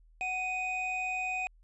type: tone pair together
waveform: triangle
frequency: 742 / 2494 Hz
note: F#5 / D#7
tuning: +5 / +3 cents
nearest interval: octave + major sixth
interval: 2098 cents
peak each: -34 / -31 dBFS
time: 0.21-1.47 s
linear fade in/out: 0 ms
effects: added 40 Hz sine -57 dBFS peak until 1.63 s + resampled to 22050 Hz